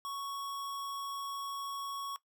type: tone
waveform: square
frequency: 1111 Hz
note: C#6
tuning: 4 cents sharp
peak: -38 dBFS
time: 0.05-2.16 s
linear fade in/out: 0 ms
effects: noise-tail reverb RT60 0.1 s tail -18 dB re dry